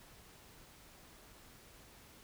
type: silence
effects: pink hiss -59 dBFS RMS until 2.23 s